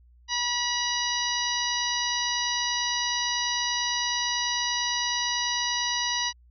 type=harmonic tone; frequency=969 Hz; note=B5; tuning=33 cents flat; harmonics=1 / 2 / 3 / 4 / 5 / 6; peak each=-32 / -32 / -32 / -32 / -32 / -32 dBFS; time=0.28-6.33 s; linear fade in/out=50 ms; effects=added 60 Hz sine -53 dBFS peak until 6.5 s